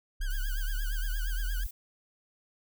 sine exponential sweep, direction up, 33.55 to 41.08 Hz, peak -28 dBFS, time 0.2-1.67 s, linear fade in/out 10 ms
sawtooth tone with vibrato, 1555 Hz, G6, 14 cents flat, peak -38 dBFS, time 0.21-1.64 s, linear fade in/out 5 ms, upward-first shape triangle, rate 8.6 Hz, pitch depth 130 cents each way
violet noise, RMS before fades -45 dBFS, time 0.3-1.71 s, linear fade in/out 5 ms
effects none

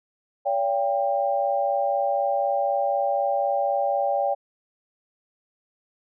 sine tone cluster, 569 / 689 / 793 Hz, C#5 / F5 / G5, +45 / -24 / +20 cents, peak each -24 / -28 / -24 dBFS, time 0.45-4.35 s, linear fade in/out 20 ms, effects none

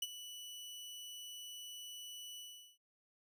sawtooth tone with ADSR envelope, 2960 Hz, F#7, in tune, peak -31 dBFS, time 0.02-2.78 s, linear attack 5 ms, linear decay 36 ms, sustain -13 dB, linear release 400 ms, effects noise-tail reverb RT60 0.1 s tail -25 dB re dry

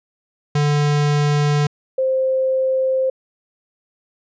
square / sine tone pair in turn, 146.83 / 524.2 Hz, D3 / C5, 0 / +3 cents, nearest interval octave + minor seventh, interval 2203 cents, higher second, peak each -15 dBFS, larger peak neither, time 0.55-1.67 / 1.98-3.1 s, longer neither, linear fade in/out 5 ms, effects resampled to 16000 Hz

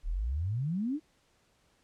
sine exponential sweep, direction up, 34.55 to 323.5 Hz, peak -29 dBFS, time 0.03-1 s, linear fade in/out 50 ms, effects pink hiss -69 dBFS RMS until 1.83 s + low-pass 9000 Hz 12 dB/octave

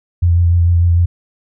sine tone with vibrato, 86.1 Hz, F2, 24 cents flat, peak -8 dBFS, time 0.22-1.06 s, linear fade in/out 10 ms, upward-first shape sine, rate 6.7 Hz, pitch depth 24 cents each way, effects none

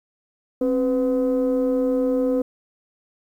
sine tone pair together, 265.4 / 501 Hz, C4 / B4, +25 / +25 cents, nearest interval major seventh, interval 1100 cents, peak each -19 dBFS, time 0.61-2.42 s, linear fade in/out 5 ms, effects tanh soft clip ceiling -14 dBFS + 9-bit

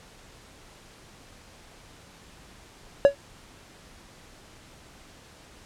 triangle tone with exponential decay, 562 Hz, C#5, 24 cents sharp, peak -6 dBFS, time 3.05-3.15 s, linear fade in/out 0 ms, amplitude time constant 21 ms, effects pink hiss -51 dBFS RMS until 5.65 s + low-pass 9000 Hz 12 dB/octave

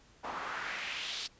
pink noise with band-pass filter sweep, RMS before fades -39 dBFS, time 0.23-1.28 s, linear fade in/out 20 ms, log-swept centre 850 to 4500 Hz, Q 2.1, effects pink hiss -62 dBFS RMS until 1.39 s + resampled to 16000 Hz

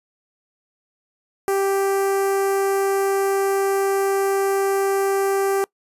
sawtooth tone with notch filter, 392 Hz, G4, in tune, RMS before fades -20 dBFS, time 1.48-5.64 s, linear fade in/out 0 ms, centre 3600 Hz, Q 0.51, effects noise-tail reverb RT60 0.1 s tail -24 dB re dry + resampled to 32000 Hz

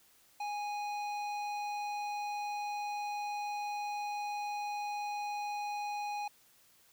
triangle tone with hard clipping, 827 Hz, G#5, 8 cents flat, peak -37 dBFS, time 0.4-6.28 s, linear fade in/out 5 ms, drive 16 dB, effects white hiss -65 dBFS RMS until 6.92 s

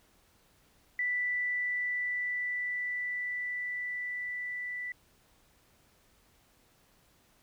sine tone with level ramp, 1975.5 Hz, B6, in tune, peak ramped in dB -28 to -35 dBFS, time 0.99-4.92 s, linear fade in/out 2 ms, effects pink hiss -66 dBFS RMS until 7.42 s

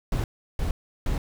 brown noise bursts, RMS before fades -25 dBFS, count 3, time 0.12-1.18 s, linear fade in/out 2 ms, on 120 ms, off 350 ms, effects none

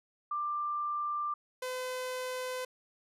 sine / sawtooth tone pair in turn, 1185 / 508.4 Hz, D6 / C5, +15 / -50 cents, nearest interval octave + minor third, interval 1465 cents, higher first, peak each -31 / -31 dBFS, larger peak neither, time 0.31-1.34 / 1.62-2.65 s, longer neither, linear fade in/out 5 ms, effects resampled to 32000 Hz

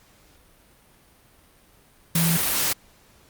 sine tone in noise, 166.2 Hz, E3, 15 cents sharp, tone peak -20 dBFS, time 2.15-2.37 s, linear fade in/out 5 ms, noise white, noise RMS -23 dBFS, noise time 2.15-2.73 s, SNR 0 dB, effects pink hiss -56 dBFS RMS until 3.29 s + Opus 48 kbps

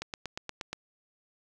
click train, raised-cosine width 0.2 ms, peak -18 dBFS, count 7, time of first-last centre 0.02-0.73 s, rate 8.45 Hz, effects none

